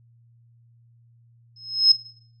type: tone with exponential growth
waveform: sine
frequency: 5160 Hz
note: E8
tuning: 38 cents flat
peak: -8 dBFS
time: 1.56-1.92 s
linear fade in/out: 5 ms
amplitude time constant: 78 ms
effects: noise-tail reverb RT60 0.6 s tail -17 dB re dry + added 117 Hz sine -53 dBFS peak until 2.4 s